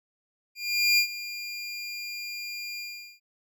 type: tone with ADSR envelope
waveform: 25% pulse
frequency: 2400 Hz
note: D7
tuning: 37 cents sharp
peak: -14 dBFS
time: 0.55-3.2 s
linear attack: 430 ms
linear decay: 89 ms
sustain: -16 dB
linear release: 410 ms
effects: none